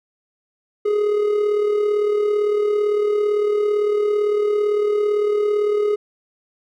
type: tone with amplitude modulation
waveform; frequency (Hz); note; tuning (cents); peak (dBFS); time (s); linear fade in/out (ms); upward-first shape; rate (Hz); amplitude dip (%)
triangle; 417; G#4; +7; -12; 0.85-5.96; 10; sine; 37.8; 45
effects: none